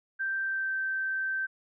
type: tone with pitch glide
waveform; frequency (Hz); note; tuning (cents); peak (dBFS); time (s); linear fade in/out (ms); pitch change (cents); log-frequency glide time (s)
sine; 1568 to 1554.5; G6 to G6; 0 to -15; -28; 0.19-1.47; 20; -15; 0.42-0.73
effects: none